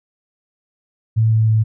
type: tone with pitch steps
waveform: sine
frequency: 111.4 / 110.63 / 109.87 Hz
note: A2 / A2 / A2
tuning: +22 / +10 / -2 cents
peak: -11 dBFS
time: 1.16-1.64 s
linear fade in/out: 20 ms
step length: 160 ms
effects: none